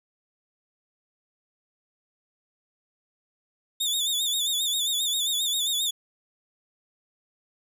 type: tone with vibrato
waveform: sawtooth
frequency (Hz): 3578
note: A7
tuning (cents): +28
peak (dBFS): -21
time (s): 3.8-5.91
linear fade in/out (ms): 10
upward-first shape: sine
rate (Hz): 7.5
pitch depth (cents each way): 90
effects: none